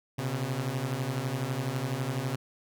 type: beating tone pair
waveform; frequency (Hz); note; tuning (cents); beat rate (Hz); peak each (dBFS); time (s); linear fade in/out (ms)
sawtooth; 123.47 / 135.47; B2 / C#3; 0 / -39; 12; -29 / -28; 0.18-2.36; 10
effects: none